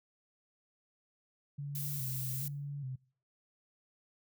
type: tone with vibrato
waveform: sine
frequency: 136.3 Hz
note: C#3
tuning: 29 cents flat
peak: -37 dBFS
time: 1.58-2.96 s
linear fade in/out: 10 ms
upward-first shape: square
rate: 1.2 Hz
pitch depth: 80 cents each way
type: noise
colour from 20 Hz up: violet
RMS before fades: -40 dBFS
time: 1.75-2.48 s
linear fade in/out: 2 ms
effects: noise-tail reverb RT60 0.5 s tail -25 dB re dry

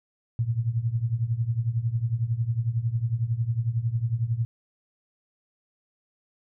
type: tone with tremolo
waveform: sine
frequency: 116 Hz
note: A#2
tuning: 8 cents flat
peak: -19 dBFS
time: 0.39-4.45 s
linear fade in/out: 0 ms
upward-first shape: triangle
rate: 11 Hz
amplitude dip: 90%
effects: none

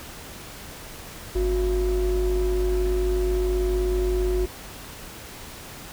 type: ring-modulated tone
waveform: triangle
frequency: 156.8 Hz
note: D#3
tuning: 14 cents sharp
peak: -15 dBFS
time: 1.35-4.46 s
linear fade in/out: 10 ms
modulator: 207 Hz
effects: pink hiss -40 dBFS RMS until 5.92 s

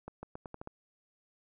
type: accelerating click train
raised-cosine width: 1 ms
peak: -28 dBFS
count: 7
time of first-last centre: 0.08-0.674 s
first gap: 150 ms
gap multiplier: 0.83
effects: none

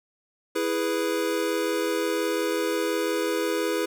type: chord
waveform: square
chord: E major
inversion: none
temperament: equal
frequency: 329.6 / 415.3 / 493.9 Hz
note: E4 / G#4 / B4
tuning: 0 / 0 / 0 cents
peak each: -29 dBFS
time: 0.55-3.86 s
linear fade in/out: 10 ms
effects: none

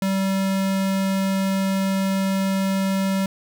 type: tone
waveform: square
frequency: 193.1 Hz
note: G3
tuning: 26 cents flat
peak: -20 dBFS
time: 0.02-3.26 s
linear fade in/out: 2 ms
effects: none

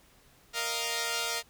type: chord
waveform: 5% pulse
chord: Bb suspended fourth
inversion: none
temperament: equal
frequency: 466.2 / 622.3 / 698.5 Hz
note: Bb4 / Eb5 / F5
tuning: 0 / 0 / 0 cents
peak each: -22 / -25 / -23 dBFS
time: 0.53-1.43 s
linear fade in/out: 50 ms
effects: pink hiss -61 dBFS RMS until 1.49 s

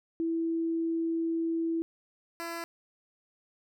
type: tone pair in turn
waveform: sine / 10% pulse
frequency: 329.6 / 336.5 Hz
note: E4 / E4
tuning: 0 / +36 cents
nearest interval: unison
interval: 36 cents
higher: second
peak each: -27 / -27 dBFS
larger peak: neither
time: 0.2-1.82 / 2.4-2.64 s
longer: first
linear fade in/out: 0 ms
effects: none

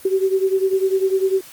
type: beating tone pair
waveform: sine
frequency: 380 / 390 Hz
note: F#4 / G4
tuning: +46 / -9 cents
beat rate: 10 Hz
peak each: -17 / -20 dBFS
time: 0.05-1.41 s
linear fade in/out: 5 ms
effects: white hiss -42 dBFS RMS until 1.52 s + Opus 24 kbps

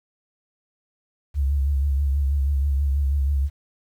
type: tone with vibrato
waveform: sine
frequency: 69.8 Hz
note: C#2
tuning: 13 cents sharp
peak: -18 dBFS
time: 1.34-3.5 s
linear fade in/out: 50 ms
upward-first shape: triangle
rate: 6.2 Hz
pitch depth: 77 cents each way
effects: 9-bit

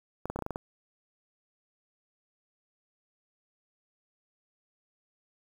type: clicks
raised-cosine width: 1 ms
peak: -20 dBFS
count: 8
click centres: 0.256 / 0.3 / 0.36 / 0.39 / 0.423 / 0.464 / 0.507 / 0.559 s
effects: 8-bit

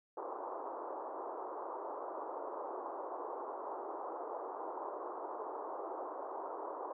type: band-pass noise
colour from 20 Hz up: white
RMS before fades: -43 dBFS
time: 0.17-6.93 s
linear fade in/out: 5 ms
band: 330 to 1100 Hz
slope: 48 dB/octave
effects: none

